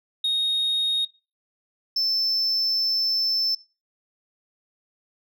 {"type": "tone pair in turn", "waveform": "sine", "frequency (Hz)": [3729, 5295], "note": ["A#7", "E8"], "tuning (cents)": [0, 7], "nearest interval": "tritone", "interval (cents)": 607, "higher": "second", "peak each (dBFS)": -18, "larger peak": "neither", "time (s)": [[0.24, 1.05], [1.96, 3.55]], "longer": "second", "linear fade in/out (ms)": 5, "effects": ["noise-tail reverb RT60 0.3 s tail -23 dB re dry", "tanh soft clip ceiling -19 dBFS"]}